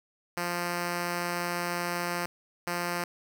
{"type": "tone pair in turn", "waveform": "5% pulse", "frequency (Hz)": [174.61, 174.61], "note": ["F3", "F3"], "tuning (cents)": [0, 0], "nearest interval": "unison", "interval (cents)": 0, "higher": "neither", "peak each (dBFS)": -18, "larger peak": "neither", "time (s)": [[0.37, 2.26], [2.67, 3.04]], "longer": "first", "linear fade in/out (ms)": 2, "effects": []}